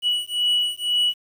triangle beating tone pair, 2937 / 2939 Hz, F#7 / F#7, -13 / -12 cents, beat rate 2 Hz, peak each -21 dBFS, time 0.02-1.14 s, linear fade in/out 50 ms, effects 8-bit

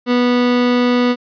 30% pulse tone, 245.4 Hz, B3, 11 cents flat, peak -9 dBFS, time 0.06-1.16 s, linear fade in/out 50 ms, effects resampled to 11025 Hz

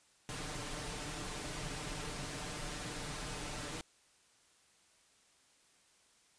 pink noise with comb filter, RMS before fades -42 dBFS, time 0.29-3.81 s, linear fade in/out 0 ms, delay 6.7 ms, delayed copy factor +0.6, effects white hiss -68 dBFS RMS until 6.38 s + resampled to 22050 Hz

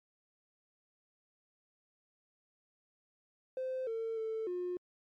triangle tone with pitch steps, 518 / 451.6 / 443.2 / 358 Hz, C5 / A4 / A4 / F4, -17 / +45 / +13 / +43 cents, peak -31 dBFS, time 3.57-4.77 s, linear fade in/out 2 ms, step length 300 ms, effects tanh soft clip ceiling -31 dBFS + MP3 64 kbps

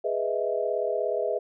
sine chord, E major seventh, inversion first, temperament equal, 415.3 / 493.9 / 622.3 / 659.3 Hz, G#4 / B4 / D#5 / E5, 0 / 0 / 0 / 0 cents, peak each -30 dBFS, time 0.04-1.39 s, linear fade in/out 10 ms, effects none

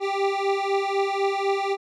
25% pulse beating tone pair, 392 / 396 Hz, G4 / G4, 0 / +18 cents, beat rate 4 Hz, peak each -21 dBFS, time 0-1.77 s, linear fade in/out 50 ms, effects low-pass 4000 Hz 12 dB/octave

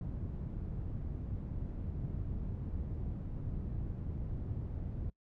white low-pass noise, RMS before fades -39 dBFS, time 0.01-5.1 s, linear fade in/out 2 ms, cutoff 110 Hz, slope 12 dB/octave, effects noise-tail reverb RT60 0.1 s tail -25 dB re dry

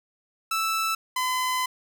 sawtooth tone pair in turn, 1318.5 / 1016.9 Hz, E6 / C6, 0 / -50 cents, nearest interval major third, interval 450 cents, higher first, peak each -20 dBFS, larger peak neither, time 0.51-0.95 / 1.16-1.66 s, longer second, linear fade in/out 5 ms, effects none

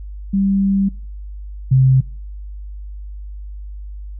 sine tone pair in turn, 196 / 131.46 Hz, G3 / C3, 0 / +9 cents, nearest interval perfect fifth, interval 691 cents, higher first, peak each -13 / -8 dBFS, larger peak second, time 0.33-0.89 / 1.71-2.01 s, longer first, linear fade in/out 10 ms, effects noise-tail reverb RT60 0.4 s tail -25 dB re dry + added 50 Hz sine -28 dBFS peak until 4.19 s

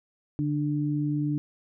sine tone pair together, 146.2 / 296.4 Hz, D3 / D4, -7 / +16 cents, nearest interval octave, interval 1223 cents, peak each -27 dBFS, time 0.39-1.38 s, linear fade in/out 0 ms, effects none

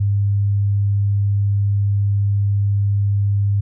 sine tone, 100.8 Hz, G2, 49 cents sharp, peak -14 dBFS, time 0-3.61 s, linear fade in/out 10 ms, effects none

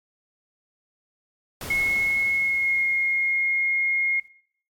pink noise with exponential decay, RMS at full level -34 dBFS, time 1.61-4.28 s, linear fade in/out 1 ms, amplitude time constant 580 ms
sine tone with pitch glide, 2174 to 2145 Hz, C#7 to C7, -34 to +42 cents, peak -20 dBFS, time 1.7-4.2 s, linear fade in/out 5 ms, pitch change -24 cents, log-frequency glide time 2.36-2.85 s
effects noise-tail reverb RT60 0.6 s tail -19 dB re dry + AAC 64 kbps

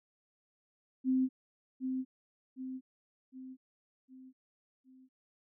sine tone with echo, 259.6 Hz, C4, 13 cents flat, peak -26 dBFS, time 1.04-1.29 s, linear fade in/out 50 ms, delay 760 ms, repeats 5, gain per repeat -6 dB, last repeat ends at 5.09 s, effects none

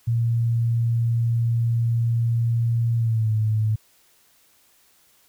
sine tone with pitch glide, 116.54 to 108.74 Hz, A#2 to A2, 0 to -20 cents, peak -18 dBFS, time 0.07-3.76 s, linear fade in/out 10 ms, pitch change -120 cents, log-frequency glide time 2.96-3.32 s, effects white hiss -59 dBFS RMS until 5.28 s

